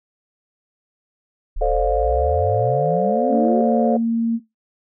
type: exponential sweep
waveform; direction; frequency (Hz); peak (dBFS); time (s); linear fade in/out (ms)
sine; up; 30.87 to 392; -21; 1.56-3.62; 10
type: chord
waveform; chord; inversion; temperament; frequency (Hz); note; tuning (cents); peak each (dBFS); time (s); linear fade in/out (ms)
sine; D minor seventh; second; equal with one note detuned; 440 / 523.3 / 587.3 / 709; A4 / C5 / D5 / F5; 0 / 0 / 0 / +26; -22; 1.61-3.97; 5
type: tone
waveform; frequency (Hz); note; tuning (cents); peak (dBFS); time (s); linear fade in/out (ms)
sine; 229.7; A#3; -25; -16; 3.29-4.4; 50
effects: noise-tail reverb RT60 0.2 s tail -19 dB re dry + tanh soft clip ceiling -2 dBFS